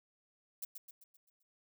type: noise with echo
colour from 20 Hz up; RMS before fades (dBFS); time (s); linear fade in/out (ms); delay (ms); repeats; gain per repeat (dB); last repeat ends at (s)
violet; -41; 0.62-0.65; 5; 130; 6; -6; 1.43
effects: none